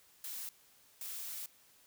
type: noise bursts at uneven times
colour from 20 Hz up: blue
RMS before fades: -43 dBFS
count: 2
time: 0.24-0.49 / 1.01-1.46 s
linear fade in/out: 2 ms
effects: white hiss -65 dBFS RMS until 1.86 s